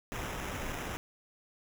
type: noise with sample-and-hold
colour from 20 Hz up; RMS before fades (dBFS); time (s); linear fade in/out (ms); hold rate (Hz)
pink; -38; 0.12-0.97; 0; 4410
effects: none